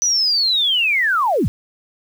sine linear sweep, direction down, 6000 to 57 Hz, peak -14 dBFS, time 0.02-1.48 s, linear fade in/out 0 ms, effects 7-bit

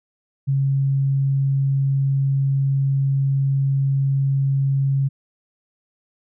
sine tone, 136.9 Hz, C#3, 21 cents flat, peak -16 dBFS, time 0.47-5.09 s, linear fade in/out 20 ms, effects none

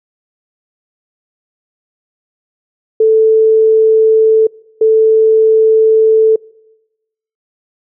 sine tone bursts at uneven times, 440.6 Hz, A4, 2 cents sharp, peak -5 dBFS, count 2, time 3-4.47 / 4.81-6.36 s, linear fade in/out 5 ms, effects noise-tail reverb RT60 1.0 s tail -25 dB re dry

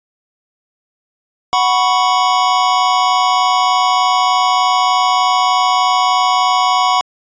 square chord, F# suspended fourth, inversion none, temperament just, 740 / 986.7 / 1110 Hz, F#5 / B5 / C#6, 0 / -2 / +2 cents, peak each -16 dBFS, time 1.53-7.01 s, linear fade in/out 0 ms, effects resampled to 16000 Hz

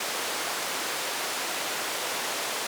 pink band-pass noise, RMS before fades -31 dBFS, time 0-2.67 s, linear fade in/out 5 ms, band 500 to 11000 Hz, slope 12 dB/octave, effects none

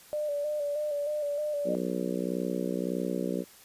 sine tone with vibrato, 589 Hz, D5, 5 cents sharp, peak -28 dBFS, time 0.13-1.75 s, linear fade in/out 0 ms, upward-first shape square, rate 3.2 Hz, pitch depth 34 cents each way
harmonic tone, 61.74 Hz, B1, in tune, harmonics 3 / 4 / 5 / 6 / 7 / 8 / 9, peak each -34 / -35 / -36 / -37 / -37 / -38 / -39 dBFS, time 1.64-3.45 s, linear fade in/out 50 ms
effects white hiss -54 dBFS RMS until 3.64 s + resampled to 32000 Hz

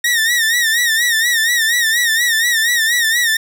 sawtooth tone with vibrato, 1854 Hz, A#6, 10 cents flat, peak -9 dBFS, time 0.04-3.37 s, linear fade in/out 5 ms, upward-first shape sine, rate 4.2 Hz, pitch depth 92 cents each way, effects none

